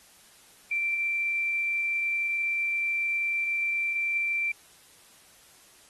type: tone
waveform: sine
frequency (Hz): 2349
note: D7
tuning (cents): 0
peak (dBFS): -25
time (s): 0.71-4.52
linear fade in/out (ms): 5
effects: white hiss -56 dBFS RMS until 5.89 s + AAC 32 kbps